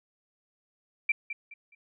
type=tone with echo; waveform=sine; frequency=2349 Hz; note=D7; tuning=in tune; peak=-21 dBFS; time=1.09-1.12 s; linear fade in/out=5 ms; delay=210 ms; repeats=3; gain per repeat=-11 dB; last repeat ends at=1.75 s; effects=none